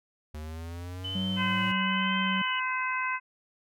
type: linear sweep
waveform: square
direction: up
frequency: 75.3 to 110 Hz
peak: -37 dBFS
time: 0.34-1.72 s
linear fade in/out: 5 ms
type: tone with vibrato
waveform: sine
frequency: 3015 Hz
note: F#7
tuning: 32 cents sharp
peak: -33 dBFS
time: 1.04-2.6 s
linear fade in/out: 10 ms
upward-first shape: triangle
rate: 1.1 Hz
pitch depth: 48 cents each way
type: tone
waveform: triangle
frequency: 189.2 Hz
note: F#3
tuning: 39 cents sharp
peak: -27 dBFS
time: 1.15-2.42 s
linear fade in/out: 5 ms
type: harmonic tone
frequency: 513 Hz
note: C5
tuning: 34 cents flat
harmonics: 2 / 3 / 4 / 5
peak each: -31 / -33 / -34 / -35 dBFS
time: 1.36-3.2 s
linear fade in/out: 50 ms
effects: none